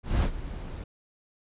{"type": "noise with ADSR envelope", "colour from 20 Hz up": "brown", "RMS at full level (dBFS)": -21, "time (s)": [0.03, 0.84], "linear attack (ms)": 190, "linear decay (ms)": 81, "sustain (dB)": -15, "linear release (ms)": 6, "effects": ["resampled to 8000 Hz"]}